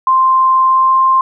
sine tone with pitch glide, 1046.5 to 1052.6 Hz, C6 to C6, 0 to +10 cents, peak -7 dBFS, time 0.07-1.21 s, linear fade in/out 2 ms, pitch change +10 cents, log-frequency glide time 0.64-0.99 s, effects none

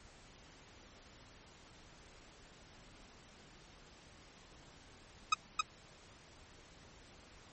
sawtooth tone with echo, 1263 Hz, D#6, 26 cents sharp, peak -21 dBFS, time 5.32-5.34 s, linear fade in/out 5 ms, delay 270 ms, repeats 1, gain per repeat -3 dB, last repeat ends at 5.61 s, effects pink hiss -59 dBFS RMS until 7.52 s + MP3 32 kbps

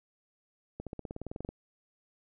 accelerating click train, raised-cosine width 2 ms, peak -25 dBFS, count 14, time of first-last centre 0.8-1.49 s, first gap 67 ms, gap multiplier 0.96, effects none

